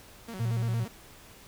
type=tone with vibrato; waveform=sawtooth; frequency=207.8 Hz; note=G#3; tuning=1 cent sharp; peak=-34 dBFS; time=0.28-0.88 s; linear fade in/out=5 ms; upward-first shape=square; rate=8.7 Hz; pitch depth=180 cents each way
type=tone; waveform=sine; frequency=116.54 Hz; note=A#2; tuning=in tune; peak=-26 dBFS; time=0.39-0.85 s; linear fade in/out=20 ms
effects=pink hiss -52 dBFS RMS until 1.47 s